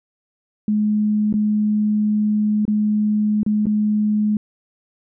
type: tone with dropouts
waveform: sine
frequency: 211.2 Hz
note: G#3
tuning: 29 cents sharp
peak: -15 dBFS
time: 0.68-4.37 s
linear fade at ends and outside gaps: 2 ms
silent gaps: 1.327-1.339 / 2.653-2.679 / 3.432-3.463 / 3.657-3.667 s
effects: none